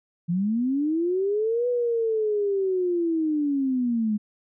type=linear two-way sweep; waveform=sine; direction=up then down; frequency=164.81 to 493.9 to 206.6 Hz; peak=-21 dBFS; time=0.28-4.18 s; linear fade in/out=20 ms; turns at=1.68 s; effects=none